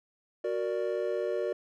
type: chord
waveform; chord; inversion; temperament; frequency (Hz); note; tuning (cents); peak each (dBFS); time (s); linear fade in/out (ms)
triangle; Gb augmented; none; equal; 370 / 466.2 / 587.3; Gb4 / Bb4 / D5; 0 / 0 / 0; -31; 0.44-1.53; 5
effects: none